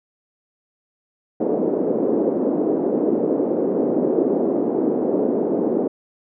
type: band-pass noise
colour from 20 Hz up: white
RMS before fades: -20 dBFS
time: 1.4-5.88 s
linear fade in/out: 5 ms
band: 240 to 460 Hz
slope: 24 dB/octave
effects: none